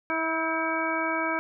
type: harmonic tone with a mistuned harmonic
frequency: 324 Hz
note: E4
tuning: 30 cents flat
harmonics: 1 / 2 / 3 / 4 / 5 / 7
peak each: -32 / -32 / -32 / -32 / -32 / -32 dBFS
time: 0.1-1.39 s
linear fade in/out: 0 ms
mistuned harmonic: 5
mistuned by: -33 cents
effects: none